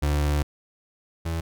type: tone pair in turn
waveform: 35% pulse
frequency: 73.42 / 82.41 Hz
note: D2 / E2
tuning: 0 / 0 cents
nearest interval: major second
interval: 200 cents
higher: second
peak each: -19 / -24 dBFS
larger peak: first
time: 0.02-0.43 / 1.25-1.41 s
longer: first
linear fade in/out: 10 ms
effects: none